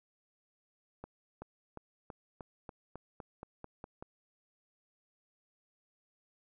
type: accelerating click train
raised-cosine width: 1 ms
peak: -30 dBFS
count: 12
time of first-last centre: 1.04-4.025 s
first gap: 380 ms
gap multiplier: 0.93
effects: none